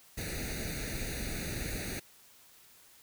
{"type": "noise with comb filter", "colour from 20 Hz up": "pink", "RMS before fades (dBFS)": -37, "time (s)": [0.17, 2], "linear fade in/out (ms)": 10, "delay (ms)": 0.47, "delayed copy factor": 0.95, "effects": ["white hiss -59 dBFS RMS until 3.02 s"]}